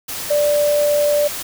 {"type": "tone in noise", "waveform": "sine", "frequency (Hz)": 587.3, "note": "D5", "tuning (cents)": 0, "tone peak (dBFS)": -13, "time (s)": [0.3, 1.28], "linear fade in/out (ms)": 10, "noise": "white", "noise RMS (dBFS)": -27, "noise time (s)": [0.08, 1.43], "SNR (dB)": 11, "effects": []}